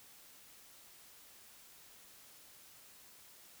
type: silence
effects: white hiss -59 dBFS RMS until 3.6 s